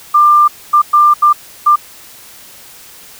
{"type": "tone bursts at uneven times", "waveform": "sine", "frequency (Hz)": 1192, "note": "D6", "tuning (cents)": 25, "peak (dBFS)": -4, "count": 5, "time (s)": [[0.14, 0.48], [0.73, 0.82], [0.93, 1.14], [1.22, 1.33], [1.66, 1.76]], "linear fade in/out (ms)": 10, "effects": ["white hiss -37 dBFS RMS until 3.19 s"]}